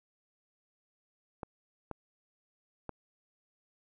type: clicks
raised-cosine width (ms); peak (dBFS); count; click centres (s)
1; -24; 3; 1.432 / 1.913 / 2.893
effects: none